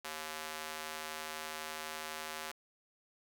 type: tone with high-pass filter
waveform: square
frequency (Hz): 78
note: D#2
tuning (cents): +5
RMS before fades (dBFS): -43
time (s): 0.04-2.52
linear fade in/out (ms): 10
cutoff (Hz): 840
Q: 0.59
effects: 10-bit